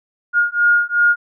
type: beating tone pair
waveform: sine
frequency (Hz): 1424 / 1426.7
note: F6 / F6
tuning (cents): +33 / +37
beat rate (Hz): 2.7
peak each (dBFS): -15 / -15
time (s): 0.33-1.16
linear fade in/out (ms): 50
effects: none